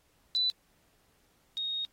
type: tone pair in turn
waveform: sine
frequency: 3986 / 3732 Hz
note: B7 / A#7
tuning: +15 / +1 cents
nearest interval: minor second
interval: 114 cents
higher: first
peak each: -25 / -31 dBFS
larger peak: first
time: 0.35-0.5 / 1.57-1.85 s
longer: second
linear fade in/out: 0 ms
effects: pink hiss -69 dBFS RMS until 1.92 s + AAC 48 kbps